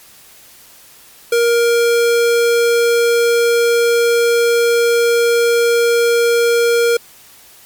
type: tone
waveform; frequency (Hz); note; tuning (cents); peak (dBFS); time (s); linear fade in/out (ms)
square; 470; A#4; +14; -11; 1.32-6.97; 5
effects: white hiss -43 dBFS RMS until 7.65 s + MP3 96 kbps